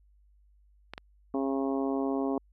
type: clicks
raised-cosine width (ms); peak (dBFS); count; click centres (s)
0.3; -22 / -23; 2; 0.936 / 0.979
type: harmonic tone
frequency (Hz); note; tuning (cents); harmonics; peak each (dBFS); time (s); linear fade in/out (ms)
136; C#3; -33; 2 / 3 / 4 / 5 / 6 / 7 / 8; -29 / -33 / -39 / -37 / -42 / -44 / -43; 1.34-2.38; 2
effects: added 50 Hz sine -59 dBFS peak until 2.52 s